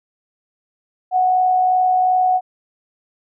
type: tone with amplitude modulation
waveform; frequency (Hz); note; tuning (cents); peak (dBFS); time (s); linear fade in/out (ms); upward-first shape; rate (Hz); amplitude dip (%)
sine; 738; F#5; -5; -11; 1.11-2.41; 50; sine; 62.7; 30
effects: none